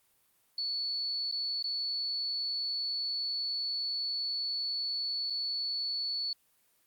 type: tone with dropouts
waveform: sine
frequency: 4435 Hz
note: C#8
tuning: in tune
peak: -31 dBFS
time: 0.58-6.33 s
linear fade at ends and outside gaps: 2 ms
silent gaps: 1.314-1.323 / 1.626-1.641 / 5.3-5.304 s
effects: white hiss -70 dBFS RMS until 6.86 s + Opus 32 kbps